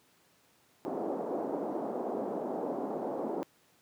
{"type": "band-pass noise", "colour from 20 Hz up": "pink", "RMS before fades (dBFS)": -35, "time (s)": [0.85, 3.43], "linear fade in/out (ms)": 0, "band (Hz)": [240, 780], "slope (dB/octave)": 24, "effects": ["pink hiss -66 dBFS RMS until 3.81 s", "high-pass 150 Hz 12 dB/octave"]}